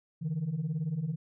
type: beating tone pair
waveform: sine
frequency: 144.2 / 162.2 Hz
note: D3 / E3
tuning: -31 / -28 cents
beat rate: 18 Hz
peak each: -33 / -30 dBFS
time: 0.21-1.16 s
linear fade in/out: 20 ms
effects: tanh soft clip ceiling -26 dBFS